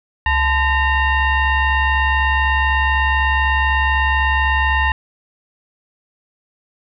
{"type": "tone with frequency modulation", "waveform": "sine", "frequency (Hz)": 880, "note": "A5", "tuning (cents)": 0, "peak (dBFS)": -13, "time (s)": [0.26, 4.92], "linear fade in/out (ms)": 2, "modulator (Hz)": 948, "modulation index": 1.6, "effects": []}